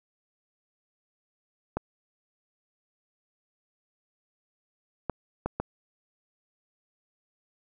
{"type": "clicks", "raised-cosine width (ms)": 1, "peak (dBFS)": -14, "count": 4, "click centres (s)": [1.77, 5.097, 5.46, 5.6], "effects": []}